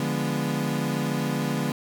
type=chord; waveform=35% pulse; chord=D diminished seventh; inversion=none; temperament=equal; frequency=146.83 / 174.61 / 207.7 / 246.9 Hz; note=D3 / F3 / Ab3 / Cb4; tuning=0 / 0 / 0 / 0 cents; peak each=-27 / -30 / -29 / -28 dBFS; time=0-1.72 s; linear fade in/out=2 ms; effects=none